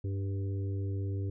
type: harmonic tone with a mistuned harmonic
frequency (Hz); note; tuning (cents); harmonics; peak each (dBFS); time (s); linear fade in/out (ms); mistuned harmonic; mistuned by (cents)
98.2; G2; +4; 1 / 3 / 4 / 5; -31 / -43 / -44 / -51; 0.04-1.3; 5; 5; -15
effects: none